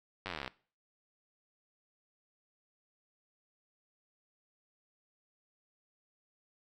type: slowing click train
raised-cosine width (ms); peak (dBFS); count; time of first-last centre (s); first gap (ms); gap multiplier
0.3; -22; 18; 0.26-0.478; 10; 1.03
effects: noise-tail reverb RT60 0.4 s tail -20 dB re dry